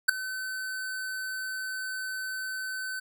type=tone with ADSR envelope; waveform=square; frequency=1523 Hz; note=F#6; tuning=50 cents sharp; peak=-14 dBFS; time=0.08-3 s; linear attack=13 ms; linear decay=4 ms; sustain=-19 dB; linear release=11 ms; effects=none